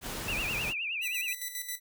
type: noise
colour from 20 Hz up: pink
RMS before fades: -37 dBFS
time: 0.01-0.74 s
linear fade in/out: 50 ms
type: tone with vibrato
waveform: sine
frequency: 2583 Hz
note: E7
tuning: 36 cents flat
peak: -31 dBFS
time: 0.28-1.33 s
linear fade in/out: 2 ms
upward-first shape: triangle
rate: 9.6 Hz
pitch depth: 180 cents each way
type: tone with tremolo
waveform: 5% pulse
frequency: 1982 Hz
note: B6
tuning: 6 cents sharp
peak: -23 dBFS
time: 1.01-1.8 s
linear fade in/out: 50 ms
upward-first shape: square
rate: 7.4 Hz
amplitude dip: 60%
effects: none